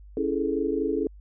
sine chord, A major seventh, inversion first, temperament equal, 277.2 / 329.6 / 415.3 / 440 Hz, C#4 / E4 / G#4 / A4, 0 / 0 / 0 / 0 cents, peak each -29 dBFS, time 0.17-1.07 s, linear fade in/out 2 ms, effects added 50 Hz sine -44 dBFS peak until 1.2 s

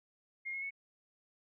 sine tone with pitch steps, 2132 / 2167 / 2207 Hz, C7 / C#7 / C#7, +32 / -40 / -8 cents, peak -37 dBFS, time 0.45-0.708 s, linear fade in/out 20 ms, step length 86 ms, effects none

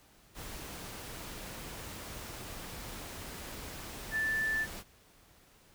sine tone in noise, 1760 Hz, A6, in tune, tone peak -29 dBFS, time 4.11-4.67 s, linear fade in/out 50 ms, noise pink, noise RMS -44 dBFS, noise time 0.34-4.84 s, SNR +12 dB, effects pink hiss -62 dBFS RMS until 5.74 s

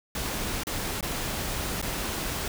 pink noise with dropouts, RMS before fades -31 dBFS, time 0.15-2.48 s, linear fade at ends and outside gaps 2 ms, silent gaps 0.635-0.669 / 1.009-1.027 / 1.816-1.825 s, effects none

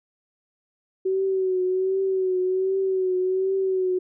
sine tone with vibrato, 376.2 Hz, F#4, 29 cents sharp, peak -20 dBFS, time 1.05-3.99 s, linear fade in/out 10 ms, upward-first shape triangle, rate 1.3 Hz, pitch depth 49 cents each way, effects none

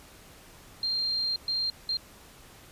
sine tone bursts at uneven times, 4186 Hz, C8, in tune, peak -26 dBFS, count 3, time 0.83-1.36 / 1.48-1.7 / 1.89-1.97 s, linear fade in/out 2 ms, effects pink hiss -52 dBFS RMS until 2.71 s + resampled to 32000 Hz

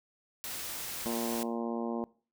white noise, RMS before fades -39 dBFS, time 0.44-1.43 s, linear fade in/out 0 ms
harmonic tone, 116.54 Hz, A#2, in tune, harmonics 2 / 3 / 4 / 5 / 6 / 7 / 8 / 9, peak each -34 / -38 / -40 / -42 / -44 / -45 / -46 / -47 dBFS, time 1.06-2.04 s, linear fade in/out 0 ms
effects noise-tail reverb RT60 0.4 s tail -22 dB re dry

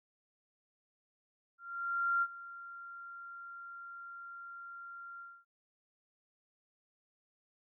sine tone with ADSR envelope, 1384 Hz, F6, 16 cents flat, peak -27 dBFS, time 1.58-5.45 s, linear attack 640 ms, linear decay 50 ms, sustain -18 dB, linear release 250 ms, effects none

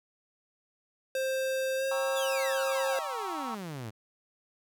square tone with pitch glide, 527 to 536.2 Hz, C5 to C5, +12 to +42 cents, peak -29 dBFS, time 1.15-2.99 s, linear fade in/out 2 ms, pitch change +30 cents, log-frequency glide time 1.77-1.84 s
triangle chord, G diminished seventh, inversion none, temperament equal, 784 / 932.3 / 1108.7 / 1318.5 Hz, G5 / Bb5 / Db6 / Fb6, 0 / 0 / 0 / 0 cents, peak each -38 dBFS, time 1.91-3.55 s, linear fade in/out 5 ms
sawtooth exponential sweep, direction down, 3672 to 103.1 Hz, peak -33 dBFS, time 2.15-3.91 s, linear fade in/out 20 ms
effects none

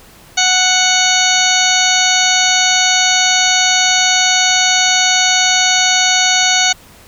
harmonic tone, 740 Hz, F#5, in tune, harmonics 1 / 2 / 3 / 4 / 5 / 6 / 8 / 9, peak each -18 / -18 / -18 / -18 / -18 / -18 / -18 / -18 dBFS, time 0.37-6.73 s, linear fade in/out 10 ms, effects pink hiss -42 dBFS RMS until 7.07 s

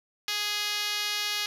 5% pulse tone with band-pass filter, 415.3 Hz, G#4, in tune, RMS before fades -30 dBFS, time 0.28-1.46 s, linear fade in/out 2 ms, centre 4600 Hz, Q 0.62, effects none

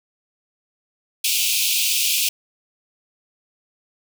pink high-pass noise, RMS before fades -20 dBFS, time 1.24-2.29 s, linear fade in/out 5 ms, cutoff 2400 Hz, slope 96 dB/octave, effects none

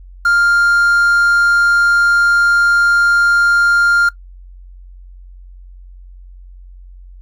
triangle tone with quantisation, 1400 Hz, F6, 4 cents sharp, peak -7 dBFS, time 0.25-4.09 s, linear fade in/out 5 ms, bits 6, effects noise-tail reverb RT60 0.1 s tail -20 dB re dry + added 45 Hz sine -34 dBFS peak until 7.21 s

